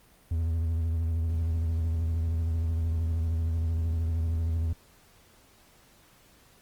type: tone with vibrato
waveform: triangle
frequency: 82 Hz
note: E2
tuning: 9 cents flat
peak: -23 dBFS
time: 0.31-4.73 s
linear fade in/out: 5 ms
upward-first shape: triangle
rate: 13 Hz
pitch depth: 57 cents each way
effects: pink hiss -59 dBFS RMS until 6.61 s + Opus 32 kbps